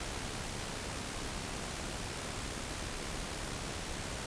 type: noise with amplitude modulation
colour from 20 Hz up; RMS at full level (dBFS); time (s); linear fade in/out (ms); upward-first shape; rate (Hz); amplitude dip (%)
pink; -38; 0-4.26; 5; sine; 69.1; 35
effects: resampled to 22050 Hz